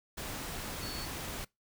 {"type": "tone in noise", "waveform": "sine", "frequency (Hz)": 4435, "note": "C#8", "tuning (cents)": 0, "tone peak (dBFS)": -42, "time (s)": [0.82, 1.06], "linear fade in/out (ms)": 10, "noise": "pink", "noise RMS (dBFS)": -40, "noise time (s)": [0.17, 1.45], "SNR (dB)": -5, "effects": ["noise-tail reverb RT60 0.2 s tail -24 dB re dry"]}